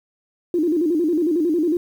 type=tone with vibrato; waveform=sine; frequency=326.8 Hz; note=E4; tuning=15 cents flat; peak=-16 dBFS; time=0.54-1.77 s; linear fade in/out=2 ms; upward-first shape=square; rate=11 Hz; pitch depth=120 cents each way; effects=8-bit